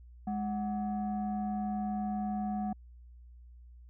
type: tone pair together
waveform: sine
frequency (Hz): 207.7 / 740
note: G#3 / F#5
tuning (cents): 0 / 0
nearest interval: octave + minor seventh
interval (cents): 2200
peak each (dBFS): -31 / -35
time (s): 0.27-2.73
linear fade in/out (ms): 5
effects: tanh soft clip ceiling -27 dBFS + added 60 Hz sine -50 dBFS peak until 3.89 s